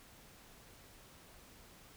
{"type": "silence", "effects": ["pink hiss -59 dBFS RMS until 1.96 s"]}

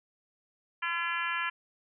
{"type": "harmonic tone with a mistuned harmonic", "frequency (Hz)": 340, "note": "F4", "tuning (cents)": -46, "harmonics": [3, 4, 5, 6, 7, 8, 9], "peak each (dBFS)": [-36, -36, -34, -41, -37, -40, -43], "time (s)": [0.82, 1.5], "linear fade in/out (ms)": 10, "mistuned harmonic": 8, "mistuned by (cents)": 17, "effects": []}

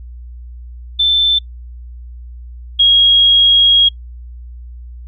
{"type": "tone pair in turn", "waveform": "sine", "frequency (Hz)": [3538, 3285], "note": ["A7", "G#7"], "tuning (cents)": [9, -20], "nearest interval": "minor second", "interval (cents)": 129, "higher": "first", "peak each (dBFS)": [-9, -6], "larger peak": "second", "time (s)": [[0.99, 1.39], [2.79, 3.89]], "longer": "second", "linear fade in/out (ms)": 10, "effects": ["noise-tail reverb RT60 0.1 s tail -25 dB re dry", "added 60 Hz sine -29 dBFS peak until 5.07 s"]}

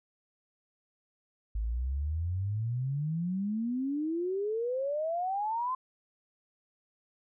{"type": "exponential sweep", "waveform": "sine", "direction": "up", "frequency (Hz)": [51.7, 1050], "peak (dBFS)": -29, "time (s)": [1.55, 5.75], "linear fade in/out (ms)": 5, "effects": []}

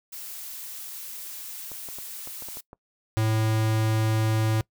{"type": "noise", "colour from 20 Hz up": "blue", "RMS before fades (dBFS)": -38, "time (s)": [0.12, 2.61], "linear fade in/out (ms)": 10}
{"type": "clicks", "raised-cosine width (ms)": 1, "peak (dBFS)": -29, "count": 8, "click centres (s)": [1.717, 1.887, 1.986, 2.274, 2.423, 2.486, 2.571, 2.731]}
{"type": "tone", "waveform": "square", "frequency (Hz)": 110, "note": "A2", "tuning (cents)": 0, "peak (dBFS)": -22, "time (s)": [3.17, 4.61], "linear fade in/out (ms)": 0}
{"effects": ["noise-tail reverb RT60 0.1 s tail -23 dB re dry"]}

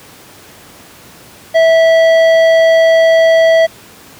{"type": "tone with tanh clipping", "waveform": "sine", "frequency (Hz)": 654, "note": "E5", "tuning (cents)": -14, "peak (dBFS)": -7, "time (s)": [1.54, 3.67], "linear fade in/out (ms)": 20, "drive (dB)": 12, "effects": ["pink hiss -38 dBFS RMS until 4.19 s", "high-pass 100 Hz 12 dB/octave"]}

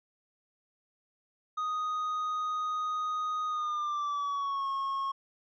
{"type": "tone with pitch glide", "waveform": "triangle", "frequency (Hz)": [1244.5, 1089.7], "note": ["D#6", "C#6"], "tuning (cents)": [0, -30], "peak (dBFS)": -28, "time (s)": [1.57, 5.12], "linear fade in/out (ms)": 10, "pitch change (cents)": -230, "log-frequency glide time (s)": [3.47, 4.68], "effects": ["resampled to 16000 Hz"]}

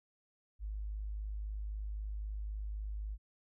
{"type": "tone", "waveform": "sine", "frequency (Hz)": 51.91, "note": "G#1", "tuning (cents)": 0, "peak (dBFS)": -37, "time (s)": [0.59, 3.18], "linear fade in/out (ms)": 50, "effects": []}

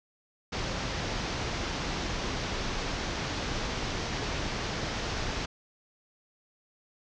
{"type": "low-pass noise", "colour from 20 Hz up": "pink", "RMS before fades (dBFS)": -33, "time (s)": [0.52, 5.46], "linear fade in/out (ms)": 10, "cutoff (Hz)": 6300, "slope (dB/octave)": 48, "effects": []}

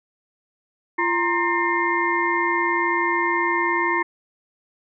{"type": "tone cluster", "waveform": "sine", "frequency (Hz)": [344.1, 937, 1056, 1809, 2111], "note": ["F4", "A#5", "C6", "A6", "C7"], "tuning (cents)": [-26, 9, 16, 48, 15], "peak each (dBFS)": -25, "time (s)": [0.98, 4.03], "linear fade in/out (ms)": 10, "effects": []}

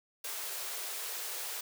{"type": "high-pass noise", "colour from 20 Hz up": "white", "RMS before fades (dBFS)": -39, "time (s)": [0.24, 1.61], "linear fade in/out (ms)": 5, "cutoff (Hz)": 360, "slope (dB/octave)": 96, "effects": []}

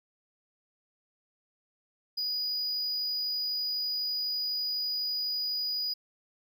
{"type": "tone", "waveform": "triangle", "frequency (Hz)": 4924, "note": "D#8", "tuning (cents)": -19, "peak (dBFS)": -28, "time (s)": [2.17, 5.94], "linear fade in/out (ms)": 10, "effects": []}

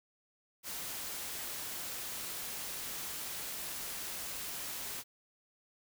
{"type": "noise", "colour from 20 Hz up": "white", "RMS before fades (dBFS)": -41, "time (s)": [0.63, 5.04], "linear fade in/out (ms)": 50, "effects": []}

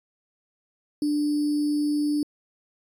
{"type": "tone with sample-and-hold", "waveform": "sine", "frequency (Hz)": 295.4, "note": "D4", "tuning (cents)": 10, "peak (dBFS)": -21, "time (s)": [1.02, 2.23], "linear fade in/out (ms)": 2, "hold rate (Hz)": 4900, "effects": ["resampled to 32000 Hz"]}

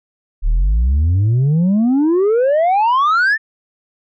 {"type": "exponential sweep", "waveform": "sine", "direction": "up", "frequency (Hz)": [34.9, 1823], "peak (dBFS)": -8, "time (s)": [0.42, 3.38], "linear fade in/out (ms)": 50, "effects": ["tanh soft clip ceiling -10 dBFS"]}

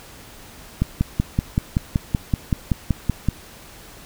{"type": "click train", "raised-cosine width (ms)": 5, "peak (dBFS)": -5, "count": 14, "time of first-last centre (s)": [0.82, 3.287], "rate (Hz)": 5.27, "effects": ["pink hiss -43 dBFS RMS until 4.05 s"]}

